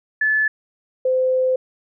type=tone pair in turn; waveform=sine; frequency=1732 / 514.9 Hz; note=A6 / C5; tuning=-28 / -28 cents; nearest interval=octave + major sixth; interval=2100 cents; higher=first; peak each=-15 dBFS; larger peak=neither; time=0.21-0.48 / 1.05-1.56 s; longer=second; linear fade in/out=5 ms; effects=none